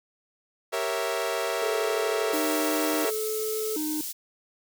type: chord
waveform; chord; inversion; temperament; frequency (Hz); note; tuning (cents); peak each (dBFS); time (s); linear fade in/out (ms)
sawtooth; G diminished seventh; none; equal; 392 / 466.2 / 554.4 / 659.3; G4 / Bb4 / Db5 / Fb5; 0 / 0 / 0 / 0; -30 / -27 / -29 / -27; 0.72-3.11; 20
type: tone with vibrato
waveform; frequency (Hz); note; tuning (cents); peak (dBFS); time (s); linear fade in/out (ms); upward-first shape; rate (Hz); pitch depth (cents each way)
triangle; 364.7; F#4; -25; -26; 1.62-4.01; 2; square; 0.7; 300
type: high-pass noise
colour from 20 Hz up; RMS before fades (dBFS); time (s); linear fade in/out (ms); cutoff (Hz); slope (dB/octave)
white; -34; 2.32-4.13; 20; 4400; 12
effects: none